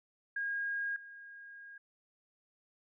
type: tone with level steps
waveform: sine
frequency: 1629 Hz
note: G#6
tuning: 34 cents flat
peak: -33 / -48 dBFS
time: 0.36-1.78 s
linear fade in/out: 5 ms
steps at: 0.96 s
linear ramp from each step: 2 ms
effects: none